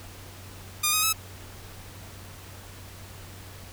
5% pulse tone with pitch steps, 1215 / 1254.9 / 1296.2 Hz, D#6 / D#6 / E6, -42 / +14 / -30 cents, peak -10 dBFS, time 0.83-1.13 s, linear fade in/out 10 ms, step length 100 ms, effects added 94 Hz sine -45 dBFS peak until 3.72 s + pink hiss -46 dBFS RMS until 3.72 s

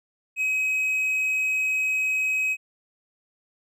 triangle tone, 2539 Hz, D#7, 34 cents sharp, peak -20 dBFS, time 0.36-2.57 s, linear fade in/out 50 ms, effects none

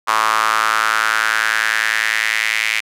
sawtooth tone with high-pass filter sweep, 110 Hz, A2, in tune, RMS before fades -17 dBFS, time 0.07-2.81 s, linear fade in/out 20 ms, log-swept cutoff 1100 to 2200 Hz, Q 4.2, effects low-pass 12000 Hz 12 dB/octave

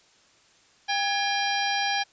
harmonic tone with a mistuned harmonic, 800 Hz, G5, 35 cents sharp, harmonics 1 / 2 / 3 / 4 / 5 / 6 / 7, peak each -27 / -30 / -32 / -33 / -34 / -35 / -35 dBFS, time 0.88-2.04 s, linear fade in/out 20 ms, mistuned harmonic 2, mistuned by +79 cents, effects white hiss -59 dBFS RMS until 2.12 s + resampled to 16000 Hz

